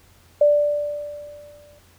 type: tone with exponential decay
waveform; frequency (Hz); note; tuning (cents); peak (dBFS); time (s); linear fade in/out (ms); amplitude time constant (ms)
sine; 587.3; D5; 0; -10; 0.41-1.79; 5; 300
effects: added 86 Hz sine -55 dBFS peak until 1.98 s + pink hiss -55 dBFS RMS until 1.98 s